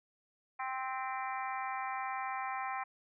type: harmonic tone with a mistuned harmonic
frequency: 261.6 Hz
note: C4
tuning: in tune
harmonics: 3 / 4 / 5 / 6 / 7 / 8 / 9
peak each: -39 / -40 / -44 / -51 / -46 / -48 / -47 dBFS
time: 0.59-2.84 s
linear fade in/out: 10 ms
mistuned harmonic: 8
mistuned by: -40 cents
effects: none